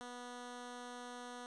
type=tone; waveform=10% pulse; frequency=245 Hz; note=B3; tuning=14 cents flat; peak=-38 dBFS; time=0.01-1.46 s; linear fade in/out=0 ms; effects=resampled to 22050 Hz + 11-bit